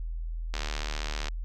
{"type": "click train", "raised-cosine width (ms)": 0.2, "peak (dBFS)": -16, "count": 57, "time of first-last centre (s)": [0.54, 1.284], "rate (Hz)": 75.3, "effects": ["added 41 Hz sine -31 dBFS peak until 1.44 s"]}